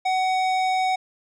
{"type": "tone with low-pass filter", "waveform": "square", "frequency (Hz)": 749, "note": "F#5", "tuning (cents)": 21, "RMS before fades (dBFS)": -22, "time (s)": [0.05, 0.96], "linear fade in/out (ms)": 10, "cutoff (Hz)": 5000, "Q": 0.7, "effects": []}